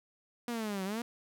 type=linear two-way sweep; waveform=sawtooth; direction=down then up; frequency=242.9 to 185 to 242.9 Hz; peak=-30 dBFS; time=0.48-1.02 s; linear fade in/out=2 ms; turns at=0.84 s; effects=none